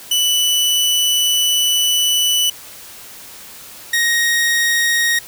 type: tone pair in turn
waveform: sawtooth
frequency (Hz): 2974 / 1873.5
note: F#7 / A#6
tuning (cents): +8 / +8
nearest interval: minor sixth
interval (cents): 800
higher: first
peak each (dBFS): -10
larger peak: neither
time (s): 0.11-2.5 / 3.93-5.19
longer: first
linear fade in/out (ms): 5
effects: white hiss -37 dBFS RMS until 5.27 s